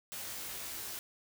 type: noise with comb filter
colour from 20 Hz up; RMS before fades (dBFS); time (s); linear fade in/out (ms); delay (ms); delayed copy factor
white; -42; 0.12-0.99; 0; 18; +0.95
effects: none